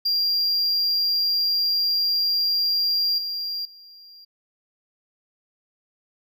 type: tone with level steps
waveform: triangle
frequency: 4772 Hz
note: D8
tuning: 27 cents sharp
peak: -18 / -25 / -43 dBFS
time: 0.05-4.25 s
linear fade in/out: 10 ms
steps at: 3.18 / 3.65 s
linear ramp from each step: 2 ms
effects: none